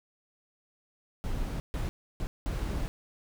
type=noise bursts at uneven times; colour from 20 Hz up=brown; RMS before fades=-32 dBFS; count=4; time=1.24-1.6 / 1.74-1.89 / 2.2-2.27 / 2.46-2.88 s; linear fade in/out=0 ms; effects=none